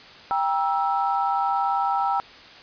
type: chord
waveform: sine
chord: E diminished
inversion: first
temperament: just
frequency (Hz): 791.1 / 949.3 / 1318.5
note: G5 / Bb5 / E6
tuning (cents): +16 / +31 / 0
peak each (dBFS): -23 / -26 / -26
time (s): 0.31-2.2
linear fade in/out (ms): 0
effects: white hiss -45 dBFS RMS until 2.62 s + resampled to 11025 Hz